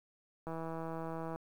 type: click train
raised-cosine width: 1 ms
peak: -28 dBFS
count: 146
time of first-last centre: 0.47-1.36 s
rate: 163 Hz
effects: 10-bit